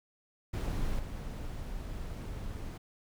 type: noise with level steps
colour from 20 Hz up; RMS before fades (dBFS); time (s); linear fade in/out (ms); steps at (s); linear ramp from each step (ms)
brown; -33 / -39; 0.53-2.78; 10; 0.99; 5
effects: none